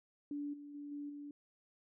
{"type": "tone with level steps", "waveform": "sine", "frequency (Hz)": 289.5, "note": "D4", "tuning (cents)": -25, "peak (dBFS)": [-38, -48, -44, -41, -45], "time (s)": [0.31, 1.31], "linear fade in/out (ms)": 2, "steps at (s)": [0.53, 0.74, 0.91, 1.09], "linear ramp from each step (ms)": 10, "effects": []}